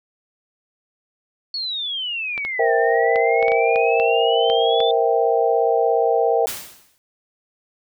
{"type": "exponential two-way sweep", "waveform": "sine", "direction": "down then up", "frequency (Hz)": [4435, 1760, 3564], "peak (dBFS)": -23, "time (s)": [1.54, 4.91], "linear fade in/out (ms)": 2, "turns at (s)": 2.74}
{"type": "clicks", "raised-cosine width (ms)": 0.3, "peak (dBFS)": -14, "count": 10, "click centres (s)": [2.378, 2.45, 3.159, 3.427, 3.482, 3.519, 3.759, 3.999, 4.5, 4.804]}
{"type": "chord", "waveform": "sine", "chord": "C dominant seventh", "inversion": "third", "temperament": "equal", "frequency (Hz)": [466.2, 523.3, 659.3, 784], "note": ["Bb4", "C5", "E5", "G5"], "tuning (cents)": [0, 0, 0, 0], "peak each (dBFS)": [-18, -24, -21, -21], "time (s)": [2.59, 6.46], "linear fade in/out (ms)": 5}
{"type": "noise with exponential decay", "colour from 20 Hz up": "white", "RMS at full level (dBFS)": -25, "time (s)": [6.47, 6.98], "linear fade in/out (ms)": 0, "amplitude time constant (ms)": 110}
{"effects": []}